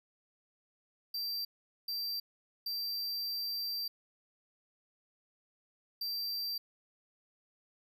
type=tone bursts at uneven times; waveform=square; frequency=4699 Hz; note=D8; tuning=in tune; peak=-35 dBFS; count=4; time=1.14-1.45 / 1.88-2.2 / 2.66-3.88 / 6.01-6.58 s; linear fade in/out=5 ms; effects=none